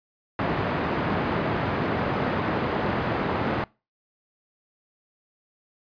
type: band-pass noise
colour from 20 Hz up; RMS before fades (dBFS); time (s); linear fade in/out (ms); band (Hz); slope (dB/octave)
pink; -26; 0.39-3.64; 2; 120 to 1600; 12
effects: noise-tail reverb RT60 0.3 s tail -24 dB re dry + resampled to 11025 Hz